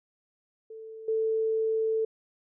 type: tone with level steps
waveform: sine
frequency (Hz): 442.9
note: A4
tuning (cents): +11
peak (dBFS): -40 / -24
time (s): 0.7-2.05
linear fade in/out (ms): 5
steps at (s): 1.08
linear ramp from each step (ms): 5
effects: none